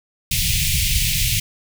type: band-stop noise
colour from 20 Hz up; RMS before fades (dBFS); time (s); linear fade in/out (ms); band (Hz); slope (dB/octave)
pink; -19; 0.31-1.4; 5; 160 to 2200; 48
effects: none